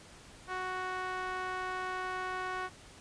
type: tone with band-pass filter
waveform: sawtooth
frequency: 370 Hz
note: F#4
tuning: in tune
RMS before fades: -37 dBFS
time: 0.47-2.7 s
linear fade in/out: 50 ms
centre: 1300 Hz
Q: 1.7
effects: pink hiss -54 dBFS RMS until 3 s + resampled to 22050 Hz